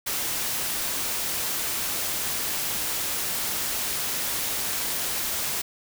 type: noise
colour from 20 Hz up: white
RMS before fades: -28 dBFS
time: 0.06-5.62 s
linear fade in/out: 10 ms
effects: none